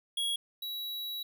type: tone pair in turn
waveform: square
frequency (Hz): 3318 / 3900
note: G#7 / B7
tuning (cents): -2 / -23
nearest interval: minor third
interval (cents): 279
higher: second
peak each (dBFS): -30 / -36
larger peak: first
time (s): 0.17-0.36 / 0.62-1.23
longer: second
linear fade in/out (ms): 5
effects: none